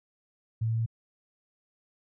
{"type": "tone with pitch steps", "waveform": "sine", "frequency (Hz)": [112.6, 113.25, 113.91], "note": ["A2", "A#2", "A#2"], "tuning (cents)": [40, -50, -40], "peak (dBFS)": -25, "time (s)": [0.61, 0.862], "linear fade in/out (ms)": 10, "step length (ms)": 84, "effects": []}